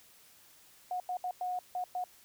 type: tone bursts at uneven times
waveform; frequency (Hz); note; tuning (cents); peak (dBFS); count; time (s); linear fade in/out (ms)
sine; 727; F#5; -31; -32; 6; 0.91-1 / 1.09-1.17 / 1.24-1.31 / 1.41-1.59 / 1.75-1.84 / 1.95-2.04; 2
effects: white hiss -60 dBFS RMS until 2.24 s